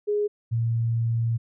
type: tone pair in turn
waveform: sine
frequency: 415.3 / 115.4 Hz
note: G#4 / A#2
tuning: 0 / -17 cents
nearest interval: octave + minor seventh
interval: 2217 cents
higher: first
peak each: -21 dBFS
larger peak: neither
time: 0.07-0.28 / 0.51-1.38 s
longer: second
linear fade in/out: 20 ms
effects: none

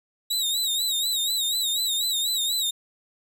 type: tone with vibrato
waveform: sawtooth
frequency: 3824 Hz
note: A#7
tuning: 43 cents sharp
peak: -20 dBFS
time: 0.3-2.71 s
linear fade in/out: 10 ms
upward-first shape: sine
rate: 4.1 Hz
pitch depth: 92 cents each way
effects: none

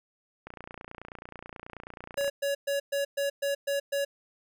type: click train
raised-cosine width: 0.5 ms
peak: -26 dBFS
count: 54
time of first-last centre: 0.47-2.279 s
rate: 29.3 Hz
type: tone bursts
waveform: square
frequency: 562 Hz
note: C#5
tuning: 24 cents sharp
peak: -27 dBFS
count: 8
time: 2.17-4.05 s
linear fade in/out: 10 ms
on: 130 ms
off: 120 ms
effects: none

